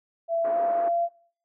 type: tone with pitch glide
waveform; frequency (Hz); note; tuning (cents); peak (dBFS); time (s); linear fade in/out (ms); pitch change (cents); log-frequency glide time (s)
sine; 668 to 684.8; E5 to F5; +23 to -34; -22; 0.28-1.09; 50; +43; 0.49-0.57
type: band-pass noise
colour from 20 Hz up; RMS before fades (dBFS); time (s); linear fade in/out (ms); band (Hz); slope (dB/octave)
pink; -38; 0.44-0.89; 10; 300 to 1400; 24
effects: noise-tail reverb RT60 0.5 s tail -18 dB re dry